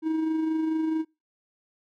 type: tone with amplitude modulation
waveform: triangle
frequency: 317.8 Hz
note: D#4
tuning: 37 cents sharp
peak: -20 dBFS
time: 0.02-1.05 s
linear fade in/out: 50 ms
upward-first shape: sine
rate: 24.6 Hz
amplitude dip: 35%
effects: noise-tail reverb RT60 0.3 s tail -26 dB re dry